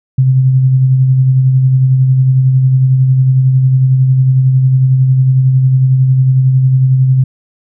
sine tone with tremolo, 130.81 Hz, C3, in tune, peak -4 dBFS, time 0.18-7.24 s, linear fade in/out 5 ms, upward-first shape sine, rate 11 Hz, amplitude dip 35%, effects none

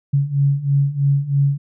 sine beating tone pair, 138.59 / 141.69 Hz, C#3 / C#3, 0 / +38 cents, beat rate 3.1 Hz, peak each -19 / -16 dBFS, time 0.13-1.58 s, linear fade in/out 10 ms, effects none

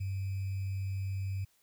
sine tone with sample-and-hold, 96.5 Hz, G2, 27 cents flat, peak -32 dBFS, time 0-1.45 s, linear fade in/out 10 ms, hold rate 2450 Hz, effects white hiss -70 dBFS RMS until 1.62 s

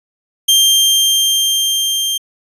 sawtooth tone with level ramp, 3175 Hz, G7, 21 cents sharp, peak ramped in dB -4 to -12 dBFS, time 0.48-2.18 s, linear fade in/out 10 ms, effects resampled to 32000 Hz

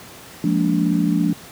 sine chord, Bb dominant seventh, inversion second, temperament just, 174.81 / 209.8 / 233.1 / 291.4 Hz, F3 / Ab3 / Bb3 / D4, +2 / +18 / 0 / -13 cents, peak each -19 / -22 / -24 / -20 dBFS, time 0.44-1.33 s, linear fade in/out 2 ms, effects pink hiss -40 dBFS RMS until 1.51 s + high-pass 100 Hz 12 dB/octave

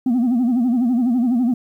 sine tone with vibrato, 244.1 Hz, B3, 20 cents flat, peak -12 dBFS, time 0.06-1.54 s, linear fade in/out 5 ms, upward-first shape sine, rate 12 Hz, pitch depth 120 cents each way, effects tanh soft clip ceiling -13 dBFS + 9-bit

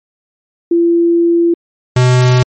sine / square tone pair in turn, 340 / 125.75 Hz, F4 / B2, -46 / +32 cents, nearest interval octave + perfect fourth, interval 1722 cents, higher first, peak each -7 dBFS, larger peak neither, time 0.71-1.54 / 1.96-2.43 s, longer first, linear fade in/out 5 ms, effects MP3 32 kbps

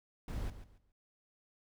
brown noise with echo, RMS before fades -38 dBFS, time 0.28-0.5 s, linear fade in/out 2 ms, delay 140 ms, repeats 3, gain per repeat -12 dB, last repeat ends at 0.92 s, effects none

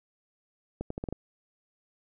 accelerating click train, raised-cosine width 2 ms, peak -20 dBFS, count 6, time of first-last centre 0.81-1.126 s, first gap 94 ms, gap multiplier 0.8, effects none

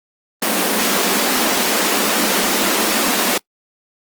pink high-pass noise, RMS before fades -17 dBFS, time 0.42-3.38 s, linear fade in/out 5 ms, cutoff 190 Hz, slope 96 dB/octave, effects noise-tail reverb RT60 0.1 s tail -25 dB re dry + Opus 24 kbps

